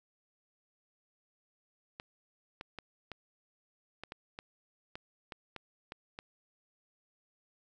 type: clicks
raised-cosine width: 0.3 ms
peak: -26 dBFS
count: 12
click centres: 1.999 / 2.611 / 2.787 / 3.117 / 4.036 / 4.121 / 4.389 / 4.955 / 5.322 / 5.563 / 5.921 / 6.189 s
effects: none